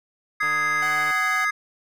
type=chord; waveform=triangle; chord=Ab major; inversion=second; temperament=just; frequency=1245.9 / 1661.2 / 2077 Hz; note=Eb6 / Ab6 / C7; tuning=+2 / 0 / -13 cents; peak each=-23 dBFS; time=0.4-1.51 s; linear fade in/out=10 ms
type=click train; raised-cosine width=0.5 ms; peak=-22 dBFS; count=102; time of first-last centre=0.43-1.108 s; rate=149 Hz
type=tone; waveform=sawtooth; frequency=750 Hz; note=F#5; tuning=23 cents sharp; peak=-26 dBFS; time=0.82-1.45 s; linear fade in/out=5 ms
effects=none